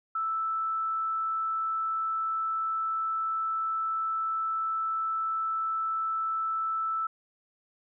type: tone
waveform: sine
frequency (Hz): 1318.5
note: E6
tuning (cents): 0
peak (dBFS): -27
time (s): 0.15-7.07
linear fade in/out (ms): 5
effects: none